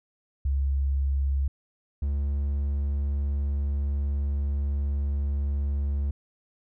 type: tone pair in turn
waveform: sine / triangle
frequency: 68.6 / 70.65 Hz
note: C#2 / C#2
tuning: -17 / +34 cents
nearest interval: minor second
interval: 51 cents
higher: second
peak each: -22 dBFS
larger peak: neither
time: 0.45-1.48 / 2.02-6.11 s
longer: second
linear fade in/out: 5 ms
effects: none